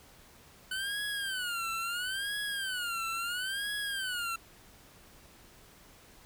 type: tone with vibrato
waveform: 25% pulse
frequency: 1496 Hz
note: F#6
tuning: 19 cents sharp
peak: -29 dBFS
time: 0.71-4.36 s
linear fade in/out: 5 ms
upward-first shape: sine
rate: 0.74 Hz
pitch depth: 190 cents each way
effects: pink hiss -57 dBFS RMS until 6.25 s